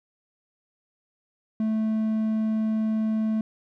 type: tone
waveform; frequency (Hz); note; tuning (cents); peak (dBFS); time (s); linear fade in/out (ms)
triangle; 218.8; A3; -9; -20; 1.6-3.41; 2
effects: none